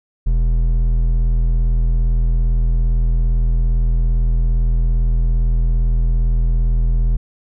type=tone with hard clipping; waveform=sine; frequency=41.2 Hz; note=E1; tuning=in tune; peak=-14 dBFS; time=0.26-7.17 s; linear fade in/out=10 ms; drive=7 dB; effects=none